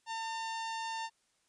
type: harmonic tone with a mistuned harmonic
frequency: 901 Hz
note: A5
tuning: 41 cents sharp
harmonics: 1 / 2 / 3 / 4 / 5 / 6 / 7 / 8 / 10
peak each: -37 / -45 / -47 / -49 / -50 / -52 / -56 / -55 / -59 dBFS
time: 0.06-1.1 s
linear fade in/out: 50 ms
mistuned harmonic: 3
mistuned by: +38 cents
effects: white hiss -74 dBFS RMS until 1.48 s + resampled to 22050 Hz